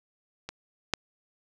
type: clicks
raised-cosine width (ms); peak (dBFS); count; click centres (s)
0.2; -19 / -7; 2; 0.49 / 0.937
effects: none